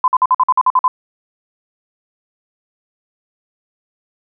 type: tone bursts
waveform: sine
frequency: 1017 Hz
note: C6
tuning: 50 cents flat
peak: -8 dBFS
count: 10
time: 0.04-0.88 s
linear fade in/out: 2 ms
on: 39 ms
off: 50 ms
effects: none